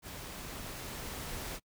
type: noise with level ramp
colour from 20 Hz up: pink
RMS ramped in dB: -45 to -40 dBFS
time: 0.02-1.6 s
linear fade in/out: 50 ms
effects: noise-tail reverb RT60 0.1 s tail -25 dB re dry